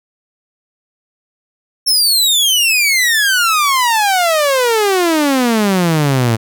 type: exponential sweep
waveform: sawtooth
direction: down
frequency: 5440 to 110 Hz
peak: -7 dBFS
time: 1.86-6.37 s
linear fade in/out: 20 ms
effects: none